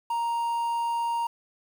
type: tone with quantisation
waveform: triangle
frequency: 934 Hz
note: A#5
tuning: 3 cents sharp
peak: -23 dBFS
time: 0.1-1.27 s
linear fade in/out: 5 ms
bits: 8
effects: none